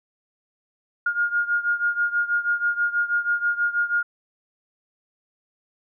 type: beating tone pair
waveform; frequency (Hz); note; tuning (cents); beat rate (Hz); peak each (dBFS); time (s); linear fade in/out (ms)
sine; 1419 / 1425.2; F6 / F6; +27 / +35; 6.2; -22 / -25; 1.06-4.03; 5
effects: none